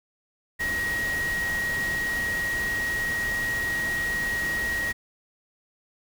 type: tone in noise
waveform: sine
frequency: 1893 Hz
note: A#6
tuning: 26 cents sharp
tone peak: -25 dBFS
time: 0.59-4.93 s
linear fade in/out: 20 ms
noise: pink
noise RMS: -35 dBFS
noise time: 0.59-4.93 s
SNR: +7 dB
effects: none